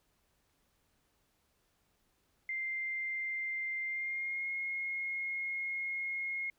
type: tone with pitch glide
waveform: sine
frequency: 2093 to 2153 Hz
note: C7 to C7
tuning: 0 to +49 cents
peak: -34 dBFS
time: 2.49-6.5 s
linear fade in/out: 2 ms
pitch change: +49 cents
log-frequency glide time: 3.82-4.49 s
effects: pink hiss -75 dBFS RMS until 6.58 s